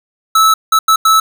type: tone bursts at uneven times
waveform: square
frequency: 1307 Hz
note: E6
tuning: 15 cents flat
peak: -7 dBFS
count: 4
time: 0.35-0.54 / 0.72-0.79 / 0.88-0.96 / 1.05-1.2 s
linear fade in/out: 5 ms
effects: none